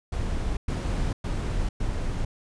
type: noise bursts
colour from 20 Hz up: brown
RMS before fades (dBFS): -27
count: 4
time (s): 0.12-2.25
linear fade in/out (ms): 5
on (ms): 450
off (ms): 110
effects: resampled to 22050 Hz